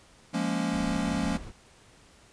square chord, Bb minor seventh, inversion second, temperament equal, 174.61 / 207.7 / 233.1 / 277.2 Hz, F3 / Ab3 / Bb3 / Db4, 0 / 0 / 0 / 0 cents, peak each -33 dBFS, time 0.33-1.38 s, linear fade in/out 20 ms
brown noise, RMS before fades -39 dBFS, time 0.71-1.53 s, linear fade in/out 50 ms
effects pink hiss -57 dBFS RMS until 2.32 s + resampled to 22050 Hz

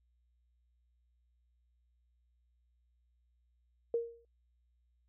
sine tone with exponential decay, 466.2 Hz, A#4, in tune, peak -26 dBFS, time 3.94-4.25 s, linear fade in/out 2 ms, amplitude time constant 66 ms, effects noise-tail reverb RT60 0.1 s tail -24 dB re dry + added 60 Hz sine -70 dBFS peak until 5.08 s

